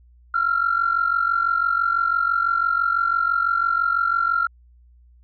sine tone pair together, 1350.9 / 1396.9 Hz, E6 / F6, +42 / 0 cents, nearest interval minor second, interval 58 cents, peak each -20 dBFS, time 0.34-4.47 s, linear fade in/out 5 ms, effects tanh soft clip ceiling -10 dBFS + added 60 Hz sine -49 dBFS peak until 5.23 s

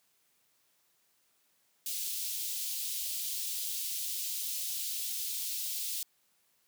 white high-pass noise, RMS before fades -36 dBFS, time 1.86-6.03 s, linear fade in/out 2 ms, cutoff 3100 Hz, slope 24 dB/octave, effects white hiss -72 dBFS RMS until 6.67 s + high-pass 100 Hz 12 dB/octave

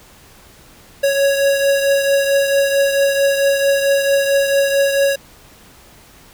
square beating tone pair, 554.4 / 558.9 Hz, C#5 / C#5, 0 / +14 cents, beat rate 4.5 Hz, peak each -14 / -22 dBFS, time 1.03-5.16 s, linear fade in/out 10 ms, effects pink hiss -45 dBFS RMS until 6.33 s

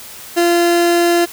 30% pulse tone, 344.3 Hz, F4, 25 cents flat, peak -8 dBFS, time 0.36-1.26 s, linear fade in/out 20 ms, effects white hiss -34 dBFS RMS until 1.32 s

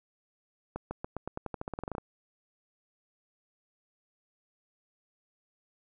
accelerating click train, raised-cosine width 1 ms, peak -21 dBFS, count 17, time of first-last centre 0.76-1.982 s, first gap 150 ms, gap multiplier 0.9, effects none

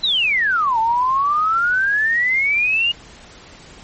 sine exponential two-way sweep, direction down then up, 4047 to 880 to 2871 Hz, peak -14 dBFS, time 0.03-2.92 s, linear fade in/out 10 ms, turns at 0.79 s, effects pink hiss -42 dBFS RMS until 3.83 s + MP3 32 kbps

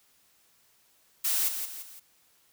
blue noise with echo, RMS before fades -27 dBFS, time 1.24-1.49 s, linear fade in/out 10 ms, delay 170 ms, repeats 3, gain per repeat -7 dB, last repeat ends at 2 s, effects white hiss -65 dBFS RMS until 2.52 s

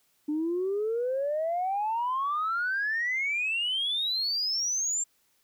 sine exponential sweep, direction up, 293.7 to 7459 Hz, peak -25 dBFS, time 0.28-5.04 s, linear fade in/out 10 ms, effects tanh soft clip ceiling -22 dBFS + white hiss -69 dBFS RMS until 5.43 s

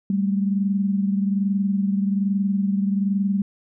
sine tone pair together, 196 / 217.2 Hz, G3 / A3, 0 / -22 cents, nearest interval major second, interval 178 cents, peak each -19 / -27 dBFS, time 0.1-3.42 s, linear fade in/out 2 ms, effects none

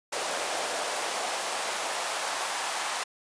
pink noise with high-pass filter sweep, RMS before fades -31 dBFS, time 0.12-3.04 s, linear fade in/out 10 ms, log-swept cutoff 550 to 870 Hz, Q 1.7, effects resampled to 22050 Hz

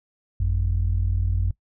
sine tone pair together, 50.9 / 90.7 Hz, G#1 / F#2, -34 / -34 cents, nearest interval minor seventh, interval 1000 cents, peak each -21 dBFS, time 0.4-1.51 s, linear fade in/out 5 ms, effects noise-tail reverb RT60 0.1 s tail -23 dB re dry + tanh soft clip ceiling -14 dBFS

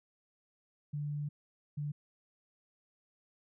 sine tone bursts at uneven times, 146.83 Hz, D3, in tune, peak -34 dBFS, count 2, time 0.93-1.29 / 1.77-1.92 s, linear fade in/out 10 ms, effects none

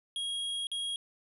square tone with dropouts, 3285 Hz, G#7, 20 cents flat, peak -33 dBFS, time 0.16-0.96 s, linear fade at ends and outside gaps 1 ms, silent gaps 0.67-0.716 s, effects resampled to 32000 Hz

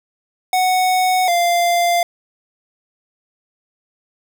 square tone pair in turn, 740 / 694.2 Hz, F#5 / F5, 0 / -11 cents, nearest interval minor second, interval 111 cents, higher first, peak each -14 dBFS, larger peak neither, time 0.53-1.28 / 1.28-2.03 s, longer neither, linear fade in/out 2 ms, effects none

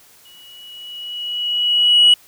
sine tone with exponential growth, 2924 Hz, F#7, 21 cents flat, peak -4 dBFS, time 0.25-2.14 s, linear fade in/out 5 ms, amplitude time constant 410 ms, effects tanh soft clip ceiling -5 dBFS + white hiss -49 dBFS RMS until 2.27 s

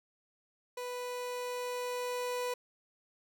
30% pulse tone with level ramp, 493.9 Hz, B4, in tune, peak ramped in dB -35 to -30 dBFS, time 0.77-2.54 s, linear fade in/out 5 ms, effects none

